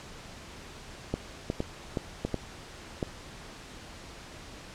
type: clicks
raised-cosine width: 2 ms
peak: -15 dBFS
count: 7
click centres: 1.14 / 1.501 / 1.604 / 1.972 / 2.25 / 2.343 / 3.028 s
effects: pink hiss -46 dBFS RMS until 4.74 s + low-pass 7000 Hz 12 dB/octave